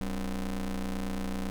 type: ring-modulated tone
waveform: 35% pulse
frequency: 90 Hz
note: F#2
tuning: 47 cents flat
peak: -26 dBFS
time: 0.01-1.5 s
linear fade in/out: 0 ms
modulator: 104 Hz
effects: none